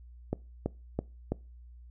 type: click train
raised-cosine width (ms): 2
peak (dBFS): -16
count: 4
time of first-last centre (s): 0.33-1.32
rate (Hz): 3.03
effects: noise-tail reverb RT60 0.3 s tail -23 dB re dry + added 60 Hz sine -48 dBFS peak until 1.9 s